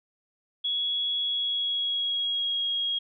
sine tone with pitch glide, 3353 to 3282 Hz, G#7 to G#7, +16 to -21 cents, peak -25 dBFS, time 0.64-2.99 s, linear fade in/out 10 ms, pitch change -37 cents, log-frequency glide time 1.19-2.67 s, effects none

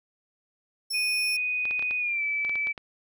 sawtooth tone, 5400 Hz, E8, 41 cents sharp, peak -26 dBFS, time 0.9-1.37 s, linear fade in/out 10 ms
sine tone with pitch glide, 2489 to 2309 Hz, D#7 to D7, 0 to -30 cents, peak -25 dBFS, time 0.93-2.73 s, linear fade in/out 20 ms, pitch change -130 cents, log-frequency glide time 1.98-2.23 s
clicks, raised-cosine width 0.3 ms, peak -23 dBFS, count 10, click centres 1.654 / 1.71 / 1.794 / 1.825 / 1.91 / 2.449 / 2.495 / 2.556 / 2.671 / 2.778 s
effects none

